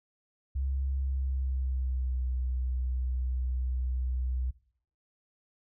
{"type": "tone with pitch glide", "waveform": "sine", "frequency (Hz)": [67.2, 63.06], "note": ["C2", "B1"], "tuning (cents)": [47, 37], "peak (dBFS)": -28, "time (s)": [0.55, 4.51], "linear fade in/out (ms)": 10, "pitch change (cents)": -110, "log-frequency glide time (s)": [0.97, 2.23], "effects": ["noise-tail reverb RT60 0.6 s tail -20 dB re dry"]}